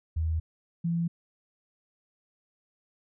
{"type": "tone pair in turn", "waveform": "sine", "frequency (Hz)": [80.3, 168.93], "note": ["E2", "E3"], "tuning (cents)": [-45, 43], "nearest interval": "octave + minor second", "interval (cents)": 1288, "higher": "second", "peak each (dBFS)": -25, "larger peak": "neither", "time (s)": [[0.16, 0.4], [0.84, 1.08]], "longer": "neither", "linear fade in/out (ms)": 10, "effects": []}